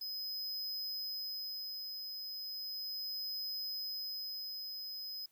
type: tone with tremolo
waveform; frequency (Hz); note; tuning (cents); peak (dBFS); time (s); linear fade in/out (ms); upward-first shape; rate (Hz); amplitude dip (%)
square; 5050; D#8; +25; -38; 0.01-5.26; 5; sine; 0.36; 35
effects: white hiss -73 dBFS RMS until 5.31 s